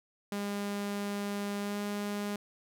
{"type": "tone with pitch glide", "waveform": "sawtooth", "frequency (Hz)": [202.8, 205], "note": ["G#3", "G#3"], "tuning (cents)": [-41, -22], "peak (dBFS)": -29, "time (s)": [0.32, 2.36], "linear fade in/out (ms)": 2, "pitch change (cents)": 19, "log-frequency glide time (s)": [1.6, 1.79], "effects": []}